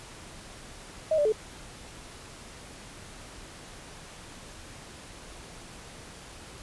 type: tone with pitch steps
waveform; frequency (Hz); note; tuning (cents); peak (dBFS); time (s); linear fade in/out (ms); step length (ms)
sine; 630 / 587 / 433.7; D#5 / D5 / A4; +21 / -1 / -25; -21; 1.11-1.323; 5; 71
effects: pink hiss -46 dBFS RMS until 6.62 s + resampled to 24000 Hz